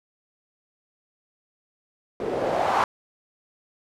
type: noise with low-pass filter sweep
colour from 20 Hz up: blue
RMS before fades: -24 dBFS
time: 2.2-2.84 s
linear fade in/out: 2 ms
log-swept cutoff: 400 to 990 Hz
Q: 2.8
effects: none